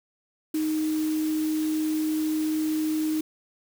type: tone in noise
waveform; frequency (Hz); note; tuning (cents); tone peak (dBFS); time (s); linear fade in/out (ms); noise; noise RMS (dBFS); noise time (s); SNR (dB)
sine; 311.1; D#4; 0; -23; 0.54-3.21; 5; white; -40; 0.54-3.21; +14
effects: none